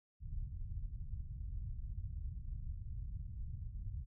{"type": "low-pass noise", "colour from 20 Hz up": "pink", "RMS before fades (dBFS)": -43, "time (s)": [0.2, 4.06], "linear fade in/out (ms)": 50, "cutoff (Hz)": 110, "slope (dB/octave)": 24, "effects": []}